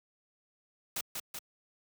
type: noise with echo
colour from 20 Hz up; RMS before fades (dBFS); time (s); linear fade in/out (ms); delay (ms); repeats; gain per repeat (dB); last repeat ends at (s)
white; -35; 0.96-1.01; 5; 190; 2; -3; 1.39
effects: high-pass 80 Hz 12 dB/octave